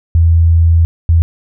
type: tone bursts at uneven times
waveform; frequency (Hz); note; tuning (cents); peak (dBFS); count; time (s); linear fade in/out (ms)
sine; 83; E2; +12; -5; 2; 0.15-0.85 / 1.09-1.22; 0
effects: none